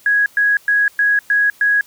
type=tone bursts; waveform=sine; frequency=1661.2 Hz; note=G#6; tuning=in tune; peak=-11 dBFS; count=6; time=0.06-1.81 s; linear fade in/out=2 ms; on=200 ms; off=110 ms; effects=white hiss -48 dBFS RMS until 1.86 s